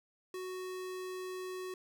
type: tone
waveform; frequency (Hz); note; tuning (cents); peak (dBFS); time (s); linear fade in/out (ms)
square; 370; F#4; 0; -40; 0.34-1.74; 2
effects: none